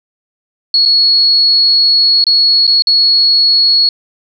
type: tone with dropouts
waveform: sine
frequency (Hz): 4351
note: C#8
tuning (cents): -33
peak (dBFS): -6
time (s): 0.74-3.89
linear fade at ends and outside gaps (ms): 2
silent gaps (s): 0.853-0.858 / 2.241-2.267 / 2.668-2.676 / 2.822-2.87
effects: none